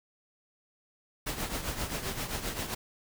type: noise with tremolo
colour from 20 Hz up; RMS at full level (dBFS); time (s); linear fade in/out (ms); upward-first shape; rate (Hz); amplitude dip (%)
pink; -32; 1.26-2.75; 10; triangle; 7.6; 70
effects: none